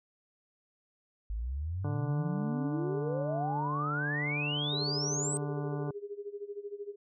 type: exponential sweep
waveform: sine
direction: up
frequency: 50.2 to 8372 Hz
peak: -32 dBFS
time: 1.3-5.37 s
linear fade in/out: 0 ms
type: harmonic tone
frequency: 146.83 Hz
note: D3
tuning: in tune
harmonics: 1 / 2 / 3 / 4 / 5 / 6 / 7 / 8 / 10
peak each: -34 / -40 / -44 / -46 / -48 / -50 / -51 / -52 / -54 dBFS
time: 1.84-5.91 s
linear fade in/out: 5 ms
type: tone with tremolo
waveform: sine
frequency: 407.6 Hz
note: G#4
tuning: 32 cents flat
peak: -35 dBFS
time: 4.72-6.96 s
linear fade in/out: 20 ms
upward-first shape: sine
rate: 13 Hz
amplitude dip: 85%
effects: none